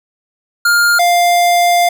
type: tone pair in turn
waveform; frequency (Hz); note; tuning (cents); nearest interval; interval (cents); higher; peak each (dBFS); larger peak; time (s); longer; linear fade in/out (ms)
square; 1408 / 699.7; F6 / F5; +14 / +3; octave; 1211; first; -9; neither; 0.65-0.99 / 0.99-1.89; second; 5
effects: none